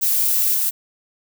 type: noise with level steps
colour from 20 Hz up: violet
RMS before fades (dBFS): -18 / -20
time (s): 0.01-0.71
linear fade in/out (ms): 20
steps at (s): 0.54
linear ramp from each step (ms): 20
effects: none